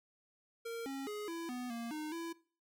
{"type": "tone with pitch steps", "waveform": "square", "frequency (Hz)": [461.9, 272.2, 418.6, 334, 248.1, 233, 306.5, 333.8], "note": ["A#4", "C#4", "G#4", "E4", "B3", "A#3", "D#4", "E4"], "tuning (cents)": [-16, -31, 14, 23, 8, -1, -26, 22], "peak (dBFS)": -40, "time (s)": [0.65, 2.33], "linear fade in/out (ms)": 10, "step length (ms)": 210, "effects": ["noise-tail reverb RT60 0.4 s tail -20 dB re dry"]}